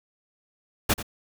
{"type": "noise with echo", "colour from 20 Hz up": "pink", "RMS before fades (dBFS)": -20, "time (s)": [0.89, 0.94], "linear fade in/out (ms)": 10, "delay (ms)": 88, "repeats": 1, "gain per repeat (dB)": -13, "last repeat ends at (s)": 1.028, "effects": []}